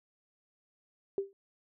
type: tone with exponential decay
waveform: sine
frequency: 394 Hz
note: G4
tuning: 9 cents sharp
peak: -25 dBFS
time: 1.18-1.33 s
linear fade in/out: 1 ms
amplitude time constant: 32 ms
effects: none